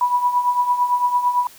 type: tone with tremolo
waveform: sine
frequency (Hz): 981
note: B5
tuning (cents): -12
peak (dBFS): -12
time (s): 0.01-1.47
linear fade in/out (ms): 2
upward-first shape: triangle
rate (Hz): 8.9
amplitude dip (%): 75
effects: white hiss -45 dBFS RMS until 1.58 s